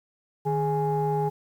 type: tone cluster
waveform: sine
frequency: 152.8 / 416.2 / 831 Hz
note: D#3 / G#4 / G#5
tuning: -31 / +4 / +1 cents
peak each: -26 dBFS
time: 0.45-1.3 s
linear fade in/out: 20 ms
effects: tanh soft clip ceiling -16 dBFS + 9-bit